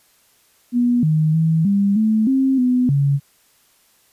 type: tone with pitch steps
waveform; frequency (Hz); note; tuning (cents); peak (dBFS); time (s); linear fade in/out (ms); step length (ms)
sine; 242.6 / 155.7 / 161.1 / 199.7 / 218 / 266.3 / 250 / 140.5; B3 / D#3 / E3 / G3 / A3 / C4 / B3 / C#3; -31 / +2 / -39 / +32 / -16 / +31 / +21 / +24; -13; 0.72-3.2; 50; 310
effects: white hiss -57 dBFS RMS until 4.12 s + resampled to 32000 Hz